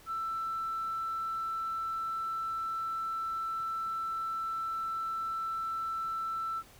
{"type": "tone", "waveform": "sine", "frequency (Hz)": 1330, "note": "E6", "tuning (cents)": 15, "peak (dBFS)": -31, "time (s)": [0.06, 6.63], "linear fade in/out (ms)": 50, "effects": ["tanh soft clip ceiling -28 dBFS", "pink hiss -57 dBFS RMS until 6.79 s"]}